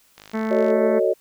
click train, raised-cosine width 0.2 ms, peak -24 dBFS, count 28, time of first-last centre 0.18-0.703 s, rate 51.6 Hz
harmonic tone, 220 Hz, A3, in tune, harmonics 1 / 2 / 3 / 4 / 5 / 6 / 7 / 8 / 9 / 10, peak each -23 / -29 / -33 / -35 / -37 / -39 / -40 / -41 / -42 / -43 dBFS, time 0.33-1 s, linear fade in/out 20 ms
sine chord, D# half-diminished seventh, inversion first, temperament just, 373.4 / 448 / 560 / 622.3 Hz, F#4 / A4 / C#5 / D#5, +16 / +31 / +18 / 0 cents, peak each -22 dBFS, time 0.5-1.14 s, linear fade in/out 20 ms
effects white hiss -58 dBFS RMS until 1.2 s

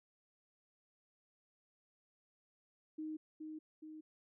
sine tone with echo, 311.1 Hz, D#4, in tune, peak -40 dBFS, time 2.98-3.17 s, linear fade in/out 10 ms, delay 420 ms, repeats 2, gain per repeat -4 dB, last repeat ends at 4.01 s, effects none

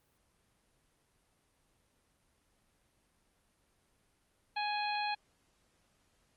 harmonic tone, 833 Hz, G#5, 5 cents sharp, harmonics 1 / 2 / 3 / 4 / 5, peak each -34 / -42 / -40 / -46 / -42 dBFS, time 4.56-5.15 s, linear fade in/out 10 ms, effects pink hiss -73 dBFS RMS until 6.36 s + Opus 32 kbps

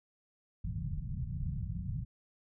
white low-pass noise, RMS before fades -37 dBFS, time 0.64-2.05 s, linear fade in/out 5 ms, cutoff 170 Hz, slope 48 dB/octave, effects none

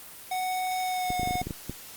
square tone with pitch glide, 741 to 727.8 Hz, F#5 to F#5, +2 to -29 cents, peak -28 dBFS, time 0.31-1.42 s, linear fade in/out 5 ms, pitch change -31 cents, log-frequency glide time 0.82-1.15 s
clicks, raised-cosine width 3 ms, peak -20 dBFS, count 10, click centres 1.104 / 1.196 / 1.232 / 1.274 / 1.309 / 1.355 / 1.416 / 1.47 / 1.508 / 1.696 s
effects white hiss -45 dBFS RMS until 1.96 s + Opus 32 kbps

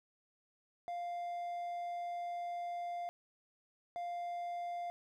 triangle tone bursts at uneven times, 698.5 Hz, F5, in tune, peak -36 dBFS, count 2, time 0.88-3.09 / 3.96-4.9 s, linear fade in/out 0 ms, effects none

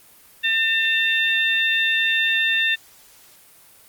harmonic tone, 901 Hz, A5, 41 cents sharp, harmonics 2 / 3 / 4, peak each -20 / -22 / -23 dBFS, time 0.43-2.76 s, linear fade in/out 20 ms, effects white hiss -50 dBFS RMS until 3.88 s + Opus 32 kbps

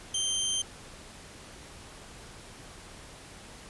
20% pulse tone, 3136 Hz, G7, in tune, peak -22 dBFS, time 0.14-0.62 s, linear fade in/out 5 ms, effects pink hiss -48 dBFS RMS until 3.69 s + resampled to 24000 Hz

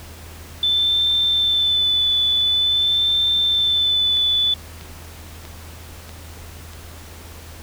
sine tone with vibrato, 3520 Hz, A7, in tune, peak -15 dBFS, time 0.63-4.54 s, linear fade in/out 2 ms, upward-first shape sine, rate 0.47 Hz, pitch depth 21 cents each way
click train, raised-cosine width 0.2 ms, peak -21 dBFS, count 5, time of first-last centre 4.17-6.734 s, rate 1.56 Hz
effects added 81 Hz sine -38 dBFS peak until 7.62 s + pink hiss -41 dBFS RMS until 7.62 s

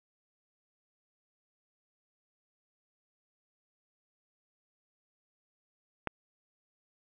click, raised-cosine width 0.5 ms, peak -16 dBFS, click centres 6.073 s, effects resampled to 8000 Hz + 9-bit

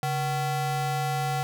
square ring-modulated tone, 309.5 Hz, D#4, 9 cents flat, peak -23 dBFS, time 0.03-1.43 s, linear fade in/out 0 ms, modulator 449 Hz, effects none

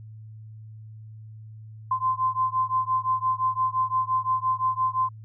sine beating tone pair, 1033 / 1038.8 Hz, C6 / C6, -22 / -13 cents, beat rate 5.8 Hz, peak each -25 dBFS, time 1.91-5.09 s, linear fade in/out 5 ms, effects added 109 Hz sine -40 dBFS peak until 5.24 s

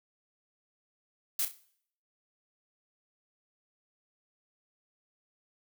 blue noise with echo, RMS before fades -30 dBFS, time 1.39-1.45 s, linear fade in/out 2 ms, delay 32 ms, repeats 4, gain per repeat -9 dB, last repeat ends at 1.578 s, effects noise-tail reverb RT60 0.6 s tail -18 dB re dry

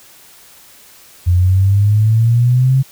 sine exponential sweep, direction up, 86.9 to 135.3 Hz, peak -8 dBFS, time 1.26-2.83 s, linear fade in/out 20 ms, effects white hiss -43 dBFS RMS until 2.91 s

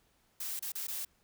blue noise with dropouts, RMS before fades -38 dBFS, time 0.4-1.05 s, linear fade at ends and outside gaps 5 ms, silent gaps 0.594-0.623 / 0.72-0.753 / 0.871-0.882 s, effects pink hiss -71 dBFS RMS until 1.23 s

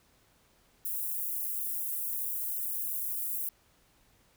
white high-pass noise, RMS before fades -34 dBFS, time 0.85-3.49 s, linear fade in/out 2 ms, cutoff 11000 Hz, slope 24 dB/octave, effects pink hiss -66 dBFS RMS until 4.36 s

